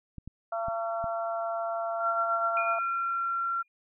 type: clicks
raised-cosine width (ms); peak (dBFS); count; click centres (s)
5; -28; 4; 0.183 / 0.276 / 0.684 / 1.042
type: harmonic tone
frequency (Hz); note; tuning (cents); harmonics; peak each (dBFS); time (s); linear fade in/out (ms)
226.5; A#3; -50; 3 / 4 / 5 / 6; -30 / -41 / -42 / -36; 0.52-2.79; 5
type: tone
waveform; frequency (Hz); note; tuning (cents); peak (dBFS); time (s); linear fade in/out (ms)
sine; 1367; F6; -37; -27; 1.99-3.63; 20
type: tone with exponential decay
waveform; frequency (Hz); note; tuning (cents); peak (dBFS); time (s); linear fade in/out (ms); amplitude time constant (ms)
sine; 2429; D#7; -42; -31; 2.57-3.68; 1; 240
effects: none